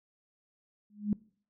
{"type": "tone with exponential growth", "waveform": "sine", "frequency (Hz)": 207.7, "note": "G#3", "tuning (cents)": 0, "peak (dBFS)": -22, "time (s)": [0.9, 1.13], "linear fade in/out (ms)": 2, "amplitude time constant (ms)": 48, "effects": ["noise-tail reverb RT60 0.5 s tail -23 dB re dry"]}